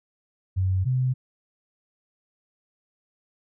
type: tone pair in turn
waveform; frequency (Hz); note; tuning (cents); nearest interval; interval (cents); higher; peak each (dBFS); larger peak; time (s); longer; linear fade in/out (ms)
sine; 93.8 / 128.48; F#2 / C3; +24 / -31; perfect fourth; 545; second; -20; neither; 0.56-0.85 / 0.85-1.14; neither; 20
effects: none